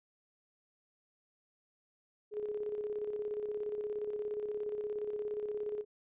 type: tone with tremolo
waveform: sine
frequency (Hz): 419.9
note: G#4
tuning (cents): +19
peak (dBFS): -33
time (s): 2.31-5.85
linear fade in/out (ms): 50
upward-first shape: square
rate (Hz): 17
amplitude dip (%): 45
effects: resampled to 8000 Hz